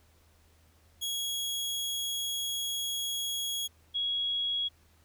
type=tone pair in turn; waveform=sawtooth / sine; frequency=3322 / 3322 Hz; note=G#7 / G#7; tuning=0 / 0 cents; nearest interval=unison; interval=0 cents; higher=neither; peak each=-28 dBFS; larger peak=neither; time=1.01-3.68 / 3.94-4.69 s; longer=first; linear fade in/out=20 ms; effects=added 80 Hz sine -62 dBFS peak until 5.04 s + pink hiss -66 dBFS RMS until 5.04 s